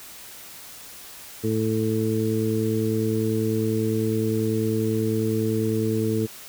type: harmonic tone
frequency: 110 Hz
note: A2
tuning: in tune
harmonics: 1 / 2 / 3 / 4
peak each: -26 / -26 / -27 / -26 dBFS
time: 1.43-6.27 s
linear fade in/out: 20 ms
effects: white hiss -42 dBFS RMS until 6.48 s